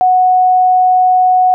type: tone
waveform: sine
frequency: 737 Hz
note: F#5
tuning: 7 cents flat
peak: -6 dBFS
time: 0.01-1.54 s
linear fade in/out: 0 ms
effects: none